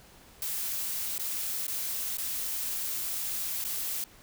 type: noise with dropouts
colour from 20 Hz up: blue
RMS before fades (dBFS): -33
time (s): 0.42-4.04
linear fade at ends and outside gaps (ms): 1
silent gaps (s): 1.181-1.196 / 1.668-1.68 / 2.171-2.183 / 3.641-3.649
effects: pink hiss -55 dBFS RMS until 4.22 s